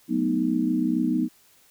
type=chord; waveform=sine; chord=B dominant seventh; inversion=second; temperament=equal; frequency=185 / 220 / 246.9 / 311.1 Hz; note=F#3 / A3 / B3 / D#4; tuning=0 / 0 / 0 / 0 cents; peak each=-29 / -30 / -24 / -25 dBFS; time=0.08-1.29 s; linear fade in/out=50 ms; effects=white hiss -58 dBFS RMS until 1.7 s